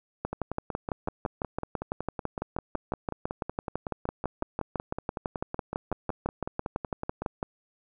two click trains, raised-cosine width 1 ms, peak -15 / -18 dBFS, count 44 / 38, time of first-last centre 0.25-7.429 / 0.33-7.22 s, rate 5.99 / 5.37 Hz, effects none

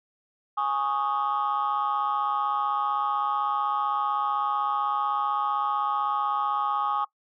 sine chord, Ab suspended fourth, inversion none, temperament equal, 830.6 / 1108.7 / 1244.5 Hz, Ab5 / Db6 / Eb6, 0 / 0 / 0 cents, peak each -27 dBFS, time 0.57-7.05 s, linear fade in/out 10 ms, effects noise-tail reverb RT60 0.1 s tail -20 dB re dry + tanh soft clip ceiling -18 dBFS

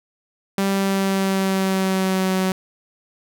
sawtooth tone with pitch glide, 195.8 to 187.82 Hz, G3 to F#3, -2 to +26 cents, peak -14 dBFS, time 0.58-2.52 s, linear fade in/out 2 ms, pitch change -72 cents, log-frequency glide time 0.69-2.34 s, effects none

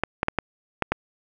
clicks, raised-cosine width 0.5 ms, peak -6 dBFS, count 6, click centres 0.036 / 0.231 / 0.284 / 0.387 / 0.823 / 0.92 s, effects none

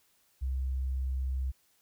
sine tone, 65.41 Hz, C2, in tune, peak -29 dBFS, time 0.41-1.52 s, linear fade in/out 20 ms, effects white hiss -69 dBFS RMS until 1.81 s

